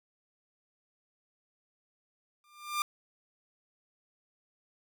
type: tone with exponential growth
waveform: sawtooth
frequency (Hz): 1195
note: D6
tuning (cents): +30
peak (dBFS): -22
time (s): 2.44-2.82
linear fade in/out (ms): 1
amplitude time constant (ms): 82
effects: none